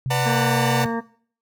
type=tone with pitch glide; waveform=sine; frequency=130.9 to 129.7 Hz; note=C3 to C3; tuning=+1 to -15 cents; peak=-22 dBFS; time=0.06-0.86 s; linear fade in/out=0 ms; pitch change=-16 cents; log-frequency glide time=0.28-0.49 s
type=chord; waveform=sawtooth; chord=B minor seventh; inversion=none; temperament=equal with one note detuned; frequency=493.9 / 587.3 / 740 / 902.1 Hz; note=B4 / D5 / F#5 / A5; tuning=0 / 0 / 0 / +43 cents; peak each=-23 / -25 / -22 / -21 dBFS; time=0.1-0.85 s; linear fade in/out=10 ms
type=harmonic tone; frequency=230.2 Hz; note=A#3; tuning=22 cents flat; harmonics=1 / 2 / 3 / 4 / 5 / 7 / 8; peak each=-24 / -28 / -35 / -31 / -34 / -36 / -39 dBFS; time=0.25-1.01 s; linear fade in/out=20 ms
effects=noise-tail reverb RT60 0.5 s tail -19 dB re dry